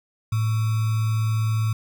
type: tone with sample-and-hold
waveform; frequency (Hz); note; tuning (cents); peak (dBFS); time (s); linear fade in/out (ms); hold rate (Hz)
sine; 110; A2; 0; -19; 0.32-1.73; 5; 1225
effects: none